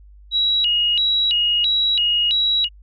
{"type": "tone with vibrato", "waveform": "sine", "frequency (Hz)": 3341, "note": "G#7", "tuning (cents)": 10, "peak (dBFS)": -15, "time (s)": [0.31, 2.69], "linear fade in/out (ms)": 50, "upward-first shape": "square", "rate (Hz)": 1.5, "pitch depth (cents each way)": 260, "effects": ["added 50 Hz sine -42 dBFS peak until 2.82 s"]}